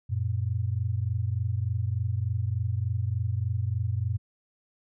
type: tone pair together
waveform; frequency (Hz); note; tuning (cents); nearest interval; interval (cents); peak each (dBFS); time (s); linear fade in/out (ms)
sine; 92.8 / 116.18; F#2 / A#2; +6 / -5; major third; 389; -28 / -28; 0.09-4.18; 20
effects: none

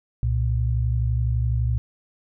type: tone pair together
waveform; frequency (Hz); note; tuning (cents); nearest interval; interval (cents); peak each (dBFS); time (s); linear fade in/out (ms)
sine; 65.41 / 117.29; C2 / A#2; 0 / +11; minor seventh; 1011; -22; 0.23-1.78; 0
effects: none

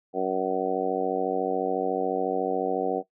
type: harmonic tone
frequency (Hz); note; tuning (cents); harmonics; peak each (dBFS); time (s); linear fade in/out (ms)
94; F#2; +28; 2 / 3 / 4 / 5 / 6 / 7 / 8; -38 / -32 / -31 / -28 / -33 / -32 / -30; 0.13-3.03; 50
effects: noise-tail reverb RT60 0.1 s tail -17 dB re dry

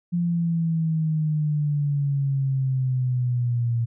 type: exponential sweep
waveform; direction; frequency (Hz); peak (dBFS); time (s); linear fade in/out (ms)
sine; down; 174.61 to 116.2; -20; 0.12-3.86; 20
effects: none

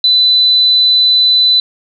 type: tone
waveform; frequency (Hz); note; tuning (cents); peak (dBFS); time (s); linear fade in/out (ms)
sine; 4000; B7; +21; -6; 0.04-1.6; 2
effects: none

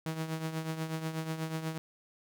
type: tone with tremolo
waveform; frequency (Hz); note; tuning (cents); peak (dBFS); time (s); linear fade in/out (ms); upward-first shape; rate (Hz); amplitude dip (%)
sawtooth; 160; D#3; +49; -27; 0.06-1.78; 0; triangle; 8.2; 70
effects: none

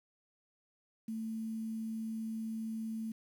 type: tone with quantisation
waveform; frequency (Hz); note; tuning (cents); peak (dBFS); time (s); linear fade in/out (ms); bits
sine; 222.3; A3; +18; -36; 1.08-3.12; 5; 10
effects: none

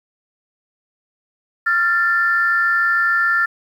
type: tone pair together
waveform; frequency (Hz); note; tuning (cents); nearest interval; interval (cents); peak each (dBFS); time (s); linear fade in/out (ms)
sine; 1383.4 / 1771; F6 / A6; -17 / +11; major third; 428; -16; 1.66-3.46; 10
effects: tanh soft clip ceiling -6 dBFS + 8-bit

